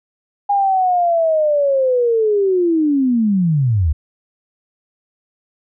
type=linear sweep; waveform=sine; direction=down; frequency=816 to 68.5 Hz; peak=-12 dBFS; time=0.49-3.93 s; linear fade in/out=10 ms; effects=none